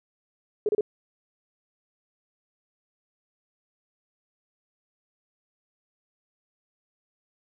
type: tone bursts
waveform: sine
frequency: 421 Hz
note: G#4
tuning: 24 cents sharp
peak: -20 dBFS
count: 3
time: 0.66-0.809 s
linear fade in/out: 2 ms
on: 29 ms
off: 31 ms
effects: none